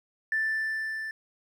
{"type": "tone with level ramp", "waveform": "triangle", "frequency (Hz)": 1766, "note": "A6", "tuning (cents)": 6, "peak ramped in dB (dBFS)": [-20, -31], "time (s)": [0.32, 1.11], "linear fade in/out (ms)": 2, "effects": ["tanh soft clip ceiling -22 dBFS"]}